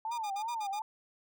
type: tone with vibrato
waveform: sine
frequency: 863 Hz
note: A5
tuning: 34 cents flat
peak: -33 dBFS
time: 0.05-0.82 s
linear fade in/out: 2 ms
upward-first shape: triangle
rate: 2.7 Hz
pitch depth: 200 cents each way
type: tone bursts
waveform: 10% pulse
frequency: 1210 Hz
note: D#6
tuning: 49 cents flat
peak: -35 dBFS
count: 6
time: 0.11-0.796 s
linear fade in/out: 10 ms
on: 71 ms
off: 52 ms
effects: none